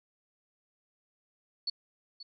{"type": "tone with echo", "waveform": "sine", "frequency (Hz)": 4435, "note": "C#8", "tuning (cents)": 0, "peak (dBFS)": -29, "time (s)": [1.67, 1.7], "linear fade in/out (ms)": 5, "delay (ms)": 530, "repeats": 1, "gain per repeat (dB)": -14, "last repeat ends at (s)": 2.23, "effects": []}